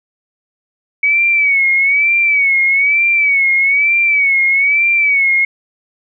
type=tone with vibrato; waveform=sine; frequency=2255 Hz; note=C#7; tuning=29 cents sharp; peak=-9 dBFS; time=1.03-5.45 s; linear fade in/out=5 ms; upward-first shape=sine; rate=1.1 Hz; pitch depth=86 cents each way; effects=none